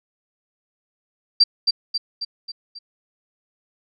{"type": "tone with echo", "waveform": "sine", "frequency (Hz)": 4699, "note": "D8", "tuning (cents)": 0, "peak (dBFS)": -9, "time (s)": [1.4, 1.44], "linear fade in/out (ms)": 10, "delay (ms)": 270, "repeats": 5, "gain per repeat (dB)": -5, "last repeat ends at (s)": 2.79, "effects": []}